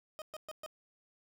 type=tone bursts; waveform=30% pulse; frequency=622.3 Hz; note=D#5; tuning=in tune; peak=-39 dBFS; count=4; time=0.19-0.662 s; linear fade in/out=0 ms; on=28 ms; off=120 ms; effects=none